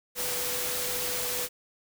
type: tone in noise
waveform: sine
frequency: 493.9 Hz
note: B4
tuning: in tune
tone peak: -38 dBFS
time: 0.15-1.49 s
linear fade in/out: 50 ms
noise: white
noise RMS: -31 dBFS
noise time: 0.15-1.49 s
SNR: -10 dB
effects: none